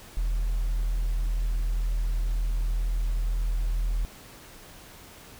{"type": "tone", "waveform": "sine", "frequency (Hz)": 41, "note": "E1", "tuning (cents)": -9, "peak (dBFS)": -21, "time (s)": [0.17, 4.05], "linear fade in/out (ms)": 0, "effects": ["tanh soft clip ceiling -22 dBFS", "pink hiss -48 dBFS RMS until 5.39 s"]}